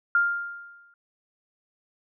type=tone with exponential decay; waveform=sine; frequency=1400 Hz; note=F6; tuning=4 cents sharp; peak=-16 dBFS; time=0.15-0.94 s; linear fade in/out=2 ms; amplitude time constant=170 ms; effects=none